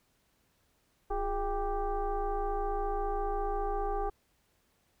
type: tone with frequency modulation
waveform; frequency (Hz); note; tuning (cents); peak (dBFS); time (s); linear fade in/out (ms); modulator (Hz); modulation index
sine; 410.3; G#4; -21; -29; 1.1-4.1; 10; 383; 1.5
effects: pink hiss -72 dBFS RMS until 5 s